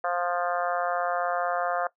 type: harmonic tone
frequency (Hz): 175.7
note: F3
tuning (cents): +11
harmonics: 3 / 4 / 5 / 6 / 7 / 8 / 9 / 10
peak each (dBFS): -32 / -28 / -41 / -35 / -33 / -36 / -38 / -42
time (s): 0.04-1.87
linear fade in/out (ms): 2
effects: noise-tail reverb RT60 0.1 s tail -18 dB re dry